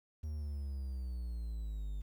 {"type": "exponential sweep", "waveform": "triangle", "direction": "down", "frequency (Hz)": [77.78, 49], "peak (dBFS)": -35, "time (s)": [0.23, 2.02], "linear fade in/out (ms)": 10, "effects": ["11-bit"]}